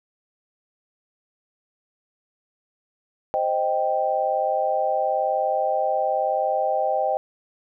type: chord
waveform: sine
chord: C minor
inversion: none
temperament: equal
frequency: 523.3 / 622.3 / 784 Hz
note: C5 / Eb5 / G5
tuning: 0 / 0 / 0 cents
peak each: -26 / -24 / -23 dBFS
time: 3.34-7.17 s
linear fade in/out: 0 ms
effects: none